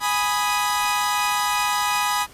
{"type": "chord", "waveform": "sawtooth", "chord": "G# minor", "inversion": "none", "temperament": "equal", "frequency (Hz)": [830.6, 987.8, 1244.5], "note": ["G#5", "B5", "D#6"], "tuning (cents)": [0, 0, 0], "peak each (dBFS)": [-21, -20, -21], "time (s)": [0, 2.27], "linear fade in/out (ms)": 50, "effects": ["pink hiss -47 dBFS RMS until 2.33 s", "resampled to 32000 Hz"]}